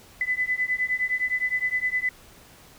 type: beating tone pair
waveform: sine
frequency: 2000 / 2009.7 Hz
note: B6 / B6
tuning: +21 / +30 cents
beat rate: 9.7 Hz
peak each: -26 dBFS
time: 0.21-2.09 s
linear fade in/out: 2 ms
effects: pink hiss -51 dBFS RMS until 2.78 s